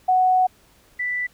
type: tone pair in turn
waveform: sine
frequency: 741 / 1978.2 Hz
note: F#5 / B6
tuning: +2 / +2 cents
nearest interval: octave + perfect fourth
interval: 1700 cents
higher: second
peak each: -14 / -22 dBFS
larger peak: first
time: 0.08-0.47 / 0.99-1.27 s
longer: first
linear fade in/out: 10 ms
effects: pink hiss -56 dBFS RMS until 1.33 s